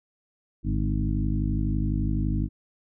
harmonic tone with a mistuned harmonic, 51.91 Hz, G#1, in tune, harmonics 1 / 2 / 3 / 4 / 5 / 6, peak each -26 / -29 / -31 / -32 / -33 / -34 dBFS, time 0.63-2.49 s, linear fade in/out 50 ms, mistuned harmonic 3, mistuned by -69 cents, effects none

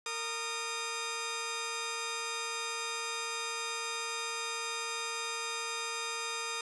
10% pulse tone pair together, 460.4 / 1229 Hz, A#4 / D#6, -22 / -22 cents, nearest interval octave + perfect fourth, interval 1700 cents, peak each -31 / -28 dBFS, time 0.06-6.61 s, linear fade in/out 2 ms, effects resampled to 24000 Hz

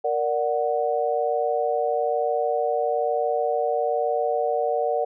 sine chord, Bb augmented, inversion none, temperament equal, 466.2 / 587.3 / 740 Hz, Bb4 / D5 / F#5, 0 / 0 / 0 cents, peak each -25 dBFS, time 0.04-5.05 s, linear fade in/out 10 ms, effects none

